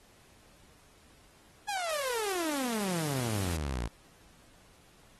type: exponential sweep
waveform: sawtooth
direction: down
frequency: 847 to 54 Hz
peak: -28 dBFS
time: 1.68-3.88 s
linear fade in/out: 10 ms
type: high-pass noise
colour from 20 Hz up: white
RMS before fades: -40 dBFS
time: 1.89-3.57 s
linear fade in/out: 5 ms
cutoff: 430 Hz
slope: 96 dB/octave
effects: pink hiss -61 dBFS RMS until 5.19 s + AAC 32 kbps